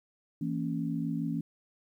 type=chord; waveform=sine; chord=A# diminished; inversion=second; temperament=equal with one note detuned; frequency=164.81 / 230.3 / 277.2 Hz; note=E3 / A#3 / C#4; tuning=0 / -21 / 0 cents; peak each=-33 / -35 / -34 dBFS; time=0.41-1.41 s; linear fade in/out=5 ms; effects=11-bit